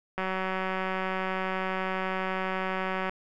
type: click train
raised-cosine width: 0.5 ms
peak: -16 dBFS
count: 549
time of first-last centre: 0.18-3.095 s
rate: 188 Hz
effects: none